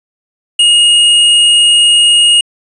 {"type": "tone", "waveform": "square", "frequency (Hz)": 2864, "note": "F7", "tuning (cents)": 43, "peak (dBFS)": -5, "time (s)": [0.59, 2.41], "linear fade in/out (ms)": 5, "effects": ["resampled to 22050 Hz", "7-bit"]}